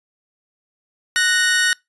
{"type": "tone pair together", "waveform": "sawtooth", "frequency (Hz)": [1479.5, 1856], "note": ["F#6", "A#6"], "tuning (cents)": [-1, -8], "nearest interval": "major third", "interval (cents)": 393, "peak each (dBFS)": -14, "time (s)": [1.16, 1.73], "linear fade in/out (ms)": 0, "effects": ["noise-tail reverb RT60 0.2 s tail -26 dB re dry", "resampled to 24000 Hz"]}